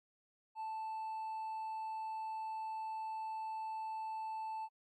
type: tone with hard clipping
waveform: sine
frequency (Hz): 880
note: A5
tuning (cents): 0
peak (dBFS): -40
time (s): 0.55-4.69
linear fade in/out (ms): 50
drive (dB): 2
effects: AAC 48 kbps